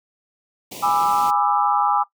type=band-stop noise; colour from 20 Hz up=pink; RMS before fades=-33 dBFS; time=0.71-1.31 s; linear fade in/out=10 ms; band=940 to 2200 Hz; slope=48 dB/octave
type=chord; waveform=sine; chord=E dominant seventh; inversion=first; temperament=just; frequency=824.1 / 988.9 / 1186.7 / 1318.5 Hz; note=G#5 / B5 / D6 / E6; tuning=-14 / +2 / +18 / 0 cents; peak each=-19 / -24 / -21 / -24 dBFS; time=0.82-2.04 s; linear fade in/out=20 ms
effects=noise-tail reverb RT60 0.1 s tail -17 dB re dry + high-pass 200 Hz 12 dB/octave